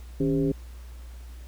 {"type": "tone with frequency modulation", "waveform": "sine", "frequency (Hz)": 277.2, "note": "C#4", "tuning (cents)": 0, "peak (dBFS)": -21, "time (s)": [0.2, 0.52], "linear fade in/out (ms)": 5, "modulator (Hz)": 123, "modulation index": 1.2, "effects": ["added 60 Hz sine -39 dBFS peak until 1.47 s", "pink hiss -55 dBFS RMS until 1.47 s"]}